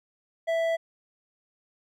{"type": "tone with hard clipping", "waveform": "sine", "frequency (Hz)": 660, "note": "E5", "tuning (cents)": 2, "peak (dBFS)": -25, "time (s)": [0.47, 0.77], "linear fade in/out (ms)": 20, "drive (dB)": 8, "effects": []}